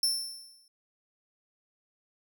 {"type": "tone with exponential decay", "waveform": "sawtooth", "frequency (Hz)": 5370, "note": "E8", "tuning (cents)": 31, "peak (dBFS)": -20, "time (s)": [0.03, 0.68], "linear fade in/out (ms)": 2, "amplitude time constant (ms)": 140, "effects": []}